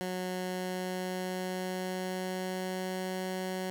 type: tone with pitch glide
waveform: 15% pulse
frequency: 183.4 to 186.07 Hz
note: F#3 to F#3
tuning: -15 to +10 cents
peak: -27 dBFS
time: 0.01-3.7 s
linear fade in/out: 0 ms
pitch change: +25 cents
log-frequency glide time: 0.4-3.21 s
effects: none